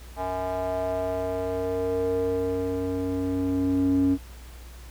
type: tone with band-pass filter sweep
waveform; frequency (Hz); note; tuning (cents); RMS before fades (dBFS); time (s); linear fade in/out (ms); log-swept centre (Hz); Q
square; 92.5; F#2; 0; -26; 0.16-4.18; 50; 780 to 270; 4.5
effects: added 60 Hz sine -41 dBFS peak until 4.9 s + pink hiss -50 dBFS RMS until 4.9 s